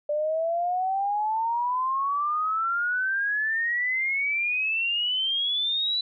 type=exponential sweep; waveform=sine; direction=up; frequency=587.3 to 3991 Hz; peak=-23 dBFS; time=0.09-6.01 s; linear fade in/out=5 ms; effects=none